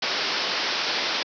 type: low-pass noise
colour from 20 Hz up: white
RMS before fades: -26 dBFS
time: 0.02-1.23 s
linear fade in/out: 5 ms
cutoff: 5500 Hz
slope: 96 dB/octave
effects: high-pass 300 Hz 12 dB/octave